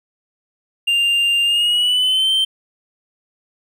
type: tone with pitch glide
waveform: triangle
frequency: 2795 to 3119 Hz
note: F7 to G7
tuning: +1 to -9 cents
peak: -12 dBFS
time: 0.87-2.45 s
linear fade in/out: 10 ms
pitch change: +190 cents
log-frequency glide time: 1.44-2.31 s
effects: none